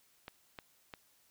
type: clicks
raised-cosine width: 0.3 ms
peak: -28 dBFS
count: 3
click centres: 0.281 / 0.588 / 0.938 s
effects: white hiss -69 dBFS RMS until 1.3 s